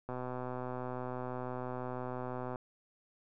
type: click train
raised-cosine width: 1 ms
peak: -26 dBFS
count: 312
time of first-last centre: 0.09-2.558 s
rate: 126 Hz
effects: none